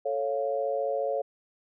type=chord; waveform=sine; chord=A augmented; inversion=none; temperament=equal; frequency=440 / 554.4 / 698.5 Hz; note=A4 / C#5 / E#5; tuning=0 / 0 / 0 cents; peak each=-32 / -28 / -33 dBFS; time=0.05-1.22 s; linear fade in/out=10 ms; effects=none